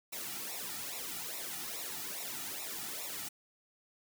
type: noise with flanger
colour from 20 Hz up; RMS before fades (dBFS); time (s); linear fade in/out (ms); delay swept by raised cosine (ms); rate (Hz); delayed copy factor
white; -41; 0.12-3.29; 10; 0.63 to 1.93; 2.4; -0.85
effects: none